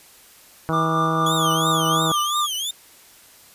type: harmonic tone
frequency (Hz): 161.3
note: E3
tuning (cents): -37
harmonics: 1 / 2 / 3 / 4 / 5 / 6 / 7 / 8 / 9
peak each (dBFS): -24 / -27 / -29 / -30 / -31 / -32 / -32 / -33 / -34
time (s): 0.69-2.12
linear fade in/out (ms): 0
type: tone with tremolo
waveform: triangle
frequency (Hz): 1191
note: D6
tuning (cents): +24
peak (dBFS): -17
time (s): 0.72-2.47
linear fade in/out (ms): 20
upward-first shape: sine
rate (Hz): 4.3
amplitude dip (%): 45
type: tone with vibrato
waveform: sawtooth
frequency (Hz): 3322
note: G#7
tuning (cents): 0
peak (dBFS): -21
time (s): 1.26-2.71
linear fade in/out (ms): 5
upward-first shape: triangle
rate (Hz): 2.9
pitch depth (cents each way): 220
effects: white hiss -49 dBFS RMS until 3.54 s + resampled to 32000 Hz